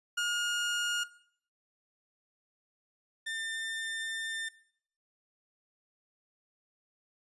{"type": "tone pair in turn", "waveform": "30% pulse", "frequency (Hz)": [1427, 1797.9], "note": ["F6", "A6"], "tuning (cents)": [37, 37], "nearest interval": "major third", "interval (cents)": 400, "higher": "second", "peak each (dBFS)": [-26, -32], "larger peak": "first", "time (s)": [[0.17, 1.04], [3.26, 4.49]], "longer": "second", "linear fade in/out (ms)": 10, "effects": ["noise-tail reverb RT60 0.6 s tail -18 dB re dry", "resampled to 24000 Hz"]}